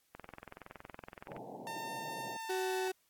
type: click train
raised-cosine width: 0.5 ms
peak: -31 dBFS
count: 27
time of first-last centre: 0.15-1.365 s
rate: 21.4 Hz
type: band-pass noise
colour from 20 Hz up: white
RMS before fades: -47 dBFS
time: 1.28-2.37 s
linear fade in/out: 5 ms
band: 120 to 900 Hz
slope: 96 dB/octave
type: tone with pitch glide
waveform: sawtooth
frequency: 904 to 882.8 Hz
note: A5 to A5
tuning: +47 to +5 cents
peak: -37 dBFS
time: 1.67-2.88 s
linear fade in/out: 0 ms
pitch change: -42 cents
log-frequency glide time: 2.29-2.74 s
type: tone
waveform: 35% pulse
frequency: 375.1 Hz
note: F#4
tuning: 24 cents sharp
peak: -32 dBFS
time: 2.49-2.92 s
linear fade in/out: 10 ms
effects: white hiss -74 dBFS RMS until 3.09 s + AAC 64 kbps